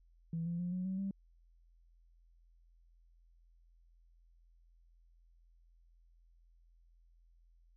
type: tone with pitch steps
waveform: sine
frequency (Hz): 165.3 / 170.93 / 176.76 / 182.78 / 189 / 195.44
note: E3 / F3 / F3 / F#3 / F#3 / G3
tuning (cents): +5 / -37 / +21 / -21 / +37 / -5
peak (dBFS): -34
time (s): 0.33-1.11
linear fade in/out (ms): 2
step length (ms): 130
effects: tanh soft clip ceiling -30 dBFS + added 42 Hz sine -63 dBFS peak until 7.76 s